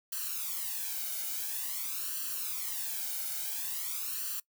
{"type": "noise with flanger", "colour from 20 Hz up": "blue", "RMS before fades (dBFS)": -36, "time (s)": [0.12, 4.4], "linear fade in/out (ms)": 5, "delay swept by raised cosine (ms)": [0.68, 1.36], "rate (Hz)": 0.48, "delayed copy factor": 0.85, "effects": ["noise-tail reverb RT60 0.1 s tail -22 dB re dry"]}